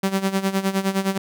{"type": "tone with tremolo", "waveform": "sawtooth", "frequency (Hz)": 193.4, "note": "G3", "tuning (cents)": -23, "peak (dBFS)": -13, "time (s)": [0.03, 1.18], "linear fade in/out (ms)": 5, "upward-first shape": "sine", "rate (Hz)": 9.7, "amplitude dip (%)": 80, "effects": []}